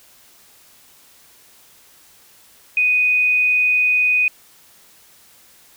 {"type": "tone", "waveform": "sine", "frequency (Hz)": 2489, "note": "D#7", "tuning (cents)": 0, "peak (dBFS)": -13, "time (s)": [2.77, 4.28], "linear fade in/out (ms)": 2, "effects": ["white hiss -50 dBFS RMS until 5.76 s"]}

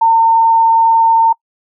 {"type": "tone with frequency modulation", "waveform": "sine", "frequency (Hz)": 908, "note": "A#5", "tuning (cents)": -46, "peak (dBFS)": -6, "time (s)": [0.01, 1.33], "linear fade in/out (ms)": 10, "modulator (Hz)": 22.2, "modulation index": 0.21, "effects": ["noise-tail reverb RT60 0.1 s tail -26 dB re dry"]}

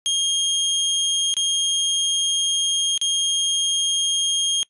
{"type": "tone with dropouts", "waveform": "sawtooth", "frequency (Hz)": 3236, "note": "G#7", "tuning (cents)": -46, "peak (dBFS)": -15, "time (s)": [0.06, 4.63], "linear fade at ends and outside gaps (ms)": 0, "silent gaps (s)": [[1.34, 1.367], [2.977, 3.014]], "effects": ["noise-tail reverb RT60 0.1 s tail -22 dB re dry", "resampled to 24000 Hz"]}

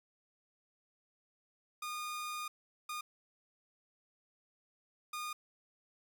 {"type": "tone bursts at uneven times", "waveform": "sawtooth", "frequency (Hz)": 1222, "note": "D#6", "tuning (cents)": -32, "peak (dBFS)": -35, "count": 3, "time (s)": [[1.82, 2.48], [2.89, 3.01], [5.13, 5.33]], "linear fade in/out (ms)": 5, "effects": ["11-bit"]}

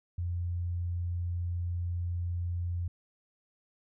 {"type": "tone", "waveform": "sine", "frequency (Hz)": 87.31, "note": "F2", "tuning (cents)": 0, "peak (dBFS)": -30, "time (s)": [0.18, 2.88], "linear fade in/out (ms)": 5, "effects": []}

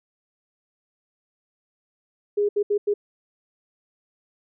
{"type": "tone bursts at uneven times", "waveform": "sine", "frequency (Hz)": 411.4, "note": "G#4", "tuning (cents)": -16, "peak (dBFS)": -18, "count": 4, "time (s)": [[2.37, 2.49], [2.56, 2.63], [2.7, 2.78], [2.87, 2.94]], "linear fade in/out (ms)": 10, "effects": []}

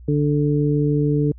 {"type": "harmonic tone", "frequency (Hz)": 146.83, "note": "D3", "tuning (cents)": 0, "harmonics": [1, 2, 3], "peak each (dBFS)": [-18, -21, -23], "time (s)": [0.08, 1.32], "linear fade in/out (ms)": 5, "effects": ["added 60 Hz sine -38 dBFS peak until 1.38 s"]}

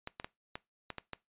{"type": "clicks", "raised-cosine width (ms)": 0.3, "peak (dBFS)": -23, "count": 7, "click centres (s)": [0.074, 0.199, 0.245, 0.555, 0.903, 0.983, 1.133], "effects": ["noise-tail reverb RT60 0.2 s tail -20 dB re dry", "resampled to 8000 Hz"]}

